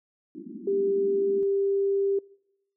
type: band-pass noise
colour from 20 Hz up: white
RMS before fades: -39 dBFS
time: 0.35-1.43 s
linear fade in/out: 0 ms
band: 190 to 350 Hz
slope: 96 dB/octave
type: tone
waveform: sine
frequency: 395.3 Hz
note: G4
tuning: 15 cents sharp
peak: -22 dBFS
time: 0.67-2.19 s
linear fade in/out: 5 ms
effects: noise-tail reverb RT60 0.8 s tail -24 dB re dry